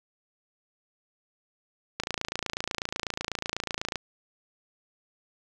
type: click train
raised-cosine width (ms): 0.2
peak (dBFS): -12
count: 56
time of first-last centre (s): 2-3.957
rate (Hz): 28.1
effects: none